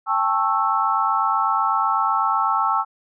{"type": "chord", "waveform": "sine", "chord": "A dominant seventh", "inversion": "third", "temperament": "just", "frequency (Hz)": [792, 880, 1100, 1320], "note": ["G5", "A5", "C#6", "E6"], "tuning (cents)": [18, 0, -14, 2], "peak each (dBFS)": [-25, -23, -23, -21], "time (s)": [0.06, 2.85], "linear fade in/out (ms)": 50, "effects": []}